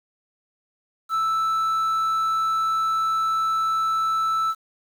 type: tone with quantisation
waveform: triangle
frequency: 1318.5 Hz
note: E6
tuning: in tune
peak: -18 dBFS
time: 1.09-4.55 s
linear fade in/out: 50 ms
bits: 8
effects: none